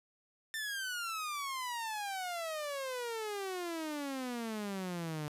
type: exponential sweep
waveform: sawtooth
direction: down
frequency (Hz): 1800 to 146.83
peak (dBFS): -33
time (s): 0.54-5.28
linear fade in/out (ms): 0
effects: resampled to 32000 Hz + 11-bit